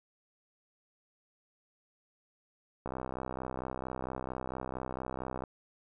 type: click train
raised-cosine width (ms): 1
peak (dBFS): -23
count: 167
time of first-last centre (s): 2.86-5.438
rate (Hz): 64.4
effects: none